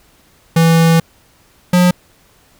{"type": "tone pair in turn", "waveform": "square", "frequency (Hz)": [164.81, 179], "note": ["E3", "F3"], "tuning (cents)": [0, 43], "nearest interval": "minor second", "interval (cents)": 143, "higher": "second", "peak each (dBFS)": -8, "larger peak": "neither", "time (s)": [[0.56, 1], [1.73, 1.91]], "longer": "first", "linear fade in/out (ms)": 5, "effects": ["pink hiss -51 dBFS RMS until 2.59 s"]}